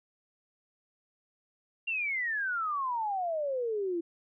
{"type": "exponential sweep", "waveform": "sine", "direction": "down", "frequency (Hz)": [2794, 329.6], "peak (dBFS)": -29, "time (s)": [1.87, 4.01], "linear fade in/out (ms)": 10, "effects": []}